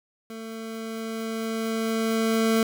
25% pulse tone with level ramp, 223.9 Hz, A3, 30 cents sharp, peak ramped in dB -32 to -15 dBFS, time 0.3-2.63 s, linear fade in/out 2 ms, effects none

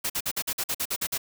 white noise bursts, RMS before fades -28 dBFS, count 11, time 0.04-1.179 s, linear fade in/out 10 ms, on 59 ms, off 49 ms, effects none

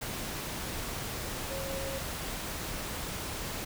sine tone in noise, 542 Hz, C#5, 39 cents flat, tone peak -37 dBFS, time 1.5-1.99 s, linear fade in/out 10 ms, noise pink, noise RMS -37 dBFS, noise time 0.01-3.65 s, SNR -3 dB, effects none

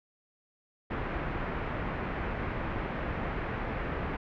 pink low-pass noise, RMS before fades -34 dBFS, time 0.9-4.17 s, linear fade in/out 10 ms, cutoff 2200 Hz, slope 24 dB/octave, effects none

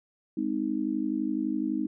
sine chord, Ab major, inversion none, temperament just, 207.7 / 259.6 / 311.5 Hz, Ab3 / C4 / Eb4, 0 / -13 / +2 cents, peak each -33 / -31 / -29 dBFS, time 0.37-1.87 s, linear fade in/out 5 ms, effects none

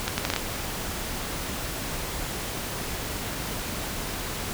accelerating click train, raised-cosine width 0.2 ms, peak -7 dBFS, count 6, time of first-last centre 0.08-0.363 s, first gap 100 ms, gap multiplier 0.71, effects pink hiss -32 dBFS RMS until 4.53 s

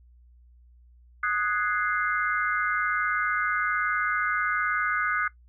sine chord, Ab dominant seventh, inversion second, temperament equal, 1244.5 / 1480 / 1661.2 / 2093 Hz, Eb6 / Gb6 / Ab6 / C7, 0 / 0 / 0 / 0 cents, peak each -28 / -27 / -32 / -32 dBFS, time 1.23-5.28 s, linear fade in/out 5 ms, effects noise-tail reverb RT60 0.1 s tail -17 dB re dry + added 60 Hz sine -52 dBFS peak until 5.48 s

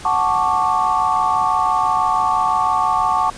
sine chord, D major seventh, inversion first, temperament equal, 740 / 880 / 1108.7 / 1174.7 Hz, F#5 / A5 / C#6 / D6, 0 / 0 / 0 / 0 cents, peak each -21 / -19 / -19 / -21 dBFS, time 0.05-3.3 s, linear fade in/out 2 ms, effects pink hiss -36 dBFS RMS until 3.37 s + resampled to 22050 Hz

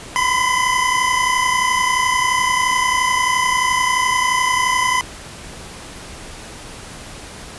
25% pulse tone pair together, 994.5 / 1026 Hz, B5 / C6, +12 / -34 cents, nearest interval minor second, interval 54 cents, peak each -14 dBFS, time 0.16-5.01 s, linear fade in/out 0 ms, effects pink hiss -35 dBFS RMS until 7.58 s + resampled to 24000 Hz

